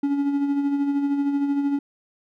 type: tone with tremolo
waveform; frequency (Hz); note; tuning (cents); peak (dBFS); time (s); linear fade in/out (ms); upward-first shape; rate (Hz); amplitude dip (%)
triangle; 282.3; C#4; +32; -16; 0.03-1.79; 5; sine; 13; 45
effects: none